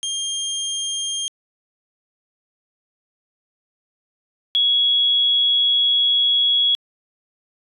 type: tone pair in turn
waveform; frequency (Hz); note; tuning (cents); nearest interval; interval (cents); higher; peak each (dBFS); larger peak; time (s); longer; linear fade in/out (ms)
25% pulse / sine; 3207 / 3342; G7 / G#7; +39 / +10; minor second; 71; second; -19 / -14; second; 0.03-1.28 / 4.55-6.75; second; 0
effects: resampled to 32000 Hz